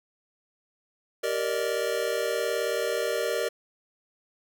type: chord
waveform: square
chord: Eb major seventh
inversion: first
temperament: just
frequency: 388.9 / 466.7 / 583.4 / 622.3 Hz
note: G4 / Bb4 / D5 / Eb5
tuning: -14 / +2 / -12 / 0 cents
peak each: -34 / -30 / -32 / -34 dBFS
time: 1.23-3.49 s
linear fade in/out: 10 ms
effects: none